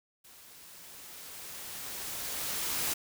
white noise with level ramp, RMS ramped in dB -55 to -31 dBFS, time 0.24-2.94 s, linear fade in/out 10 ms, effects none

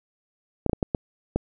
clicks, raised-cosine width 2 ms, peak -9 dBFS, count 6, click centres 0.663 / 0.696 / 0.732 / 0.828 / 0.948 / 1.36 s, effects none

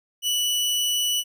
sawtooth tone, 2958 Hz, F#7, 1 cent flat, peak -18 dBFS, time 0.22-1.24 s, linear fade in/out 50 ms, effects none

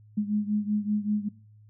sine beating tone pair, 207.7 / 212.9 Hz, G#3 / G#3, 0 / +43 cents, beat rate 5.2 Hz, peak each -26 / -29 dBFS, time 0.17-1.29 s, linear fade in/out 10 ms, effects noise-tail reverb RT60 0.5 s tail -22 dB re dry + added 106 Hz sine -51 dBFS peak until 1.69 s

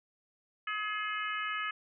harmonic tone, 423.7 Hz, G#4, 35 cents sharp, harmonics 3 / 4 / 5 / 6 / 7, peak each -36 / -38 / -40 / -42 / -43 dBFS, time 0.67-1.71 s, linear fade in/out 5 ms, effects none

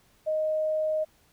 sine tone, 622.3 Hz, D#5, in tune, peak -24 dBFS, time 0.26-1.05 s, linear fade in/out 20 ms, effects pink hiss -63 dBFS RMS until 1.32 s

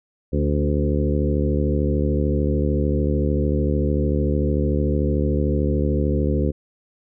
harmonic tone with a mistuned harmonic, 73.42 Hz, D2, in tune, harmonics 1 / 2 / 3 / 4 / 5 / 6 / 7, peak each -21 / -24 / -26 / -27 / -28 / -29 / -29 dBFS, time 0.32-6.52 s, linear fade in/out 20 ms, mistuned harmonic 4, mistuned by -28 cents, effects none

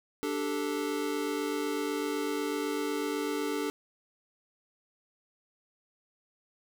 square chord, D suspended fourth, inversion none, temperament equal, 293.7 / 392 / 440 Hz, D4 / G4 / A4, 0 / 0 / 0 cents, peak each -34 / -37 / -35 dBFS, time 0.23-3.7 s, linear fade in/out 0 ms, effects none

